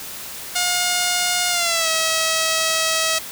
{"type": "tone with pitch glide", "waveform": "5% pulse", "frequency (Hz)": [715, 644.4], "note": ["F5", "E5"], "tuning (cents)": [41, -39], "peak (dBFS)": -6, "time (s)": [0.55, 3.19], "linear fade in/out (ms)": 10, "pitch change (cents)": -180, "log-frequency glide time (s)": [1.49, 1.89], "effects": ["white hiss -33 dBFS RMS until 3.31 s"]}